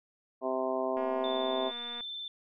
harmonic tone, 130.3 Hz, C3, 7 cents flat, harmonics 2 / 3 / 4 / 5 / 6 / 7 / 8, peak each -38 / -35 / -39 / -32 / -42 / -41 / -39 dBFS, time 0.41-1.72 s, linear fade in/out 50 ms
click train, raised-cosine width 0.5 ms, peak -32 dBFS, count 249, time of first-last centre 0.97-2.008 s, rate 239 Hz
sine tone with vibrato, 3543 Hz, A7, 11 cents sharp, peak -37 dBFS, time 1.24-2.28 s, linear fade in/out 2 ms, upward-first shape sine, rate 19 Hz, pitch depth 16 cents each way
effects none

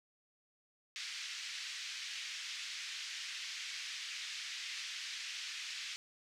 pink band-pass noise, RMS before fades -44 dBFS, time 0.96-5.96 s, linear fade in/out 0 ms, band 2000 to 6100 Hz, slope 24 dB/octave, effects none

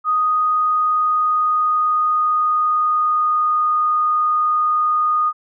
sine tone with pitch glide, 1244.5 to 1231.6 Hz, D#6 to D#6, 0 to -18 cents, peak -14 dBFS, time 0.04-5.33 s, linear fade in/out 50 ms, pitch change -18 cents, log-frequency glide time 0.21-3.7 s, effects none

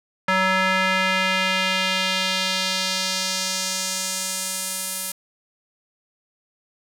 square tone with band-pass filter sweep, 188 Hz, F#3, 28 cents sharp, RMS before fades -23 dBFS, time 0.28-5.12 s, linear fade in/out 5 ms, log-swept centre 1600 to 11000 Hz, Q 1.4, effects none

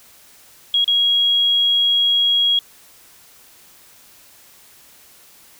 sine tone with dropouts, 3300 Hz, G#7, 12 cents flat, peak -13 dBFS, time 0.74-2.59 s, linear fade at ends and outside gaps 2 ms, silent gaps 0.844-0.878 s, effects white hiss -48 dBFS RMS until 5.59 s

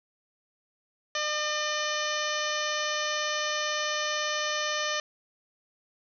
harmonic tone, 603 Hz, D5, 46 cents sharp, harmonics 1 / 2 / 3 / 4 / 5 / 6 / 7 / 8 / 9 / 10, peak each -34 / -34 / -33 / -39 / -36 / -39 / -40 / -44 / -41 / -37 dBFS, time 1.15-5 s, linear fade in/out 2 ms, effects none

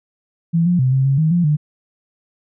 sine tone with pitch steps, 167.1 / 176.8 / 128.9 / 133.3 / 136.5 / 157.7 / 174 / 149.8 Hz, E3 / F3 / C3 / C3 / C#3 / D#3 / F3 / D3, +24 / +22 / -26 / +33 / -26 / +24 / -6 / +35 cents, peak -12 dBFS, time 0.53-1.57 s, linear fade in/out 20 ms, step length 130 ms, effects none

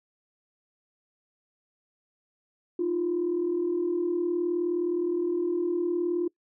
sine tone pair together, 310.5 / 349.9 Hz, D#4 / F4, -3 / +3 cents, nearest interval major second, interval 206 cents, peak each -31 / -24 dBFS, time 2.79-6.28 s, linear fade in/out 5 ms, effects noise-tail reverb RT60 0.1 s tail -24 dB re dry + tanh soft clip ceiling -19 dBFS

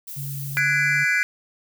violet noise, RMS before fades -35 dBFS, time 0.07-0.6 s, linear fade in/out 10 ms
sine tone with pitch glide, 138.59 to 144.14 Hz, C#3 to D3, 0 to -32 cents, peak -29 dBFS, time 0.16-1.05 s, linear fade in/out 20 ms, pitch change +68 cents, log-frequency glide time 0.46-0.77 s
triangle chord, G# half-diminished seventh, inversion third, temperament equal with one note detuned, 1480 / 1661.2 / 2026 / 2349 Hz, F#6 / G#6 / B6 / D7, 0 / 0 / +44 / 0 cents, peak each -22 dBFS, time 0.57-1.23 s, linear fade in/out 0 ms
effects none

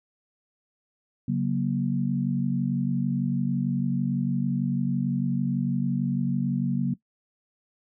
sine chord, F# major, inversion second, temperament equal with one note detuned, 138.59 / 185 / 236.5 Hz, C#3 / F#3 / A#3, 0 / 0 / +25 cents, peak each -27 dBFS, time 1.28-6.94 s, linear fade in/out 5 ms, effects noise-tail reverb RT60 0.1 s tail -18 dB re dry

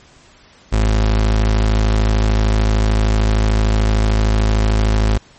35% pulse tone, 53.3 Hz, G#1, 46 cents sharp, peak -10 dBFS, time 0.72-5.18 s, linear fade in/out 10 ms, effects pink hiss -47 dBFS RMS until 5.38 s + MP3 32 kbps

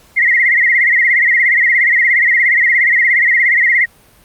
sine tone with vibrato, 2000 Hz, B6, 21 cents sharp, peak -8 dBFS, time 0.16-3.86 s, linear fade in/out 20 ms, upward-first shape sine, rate 17 Hz, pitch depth 120 cents each way, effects pink hiss -47 dBFS RMS until 4.24 s + Opus 48 kbps

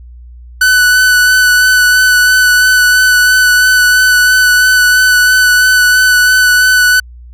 45% pulse tone with vibrato, 1494 Hz, F#6, 16 cents sharp, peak -5 dBFS, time 0.61-7 s, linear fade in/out 5 ms, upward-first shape sine, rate 3 Hz, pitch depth 16 cents each way, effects added 60 Hz sine -30 dBFS peak until 7.33 s + resampled to 32000 Hz

